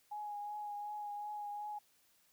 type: tone with vibrato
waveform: sine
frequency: 830.6 Hz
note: G#5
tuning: in tune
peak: -40 dBFS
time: 0.11-1.79 s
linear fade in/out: 10 ms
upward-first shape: triangle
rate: 2.7 Hz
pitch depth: 23 cents each way
effects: white hiss -71 dBFS RMS until 2.32 s